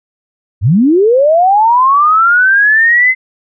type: linear sweep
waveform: sine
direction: up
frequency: 81 to 2067 Hz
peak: -5 dBFS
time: 0.61-3.15 s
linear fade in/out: 50 ms
effects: none